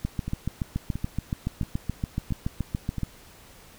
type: two click trains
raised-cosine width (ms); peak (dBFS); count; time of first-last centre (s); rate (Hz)
5; -18 / -14; 5 / 22; 0.28-2.983 / 0.05-3.033; 1.48 / 7.04
effects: pink hiss -51 dBFS RMS until 3.78 s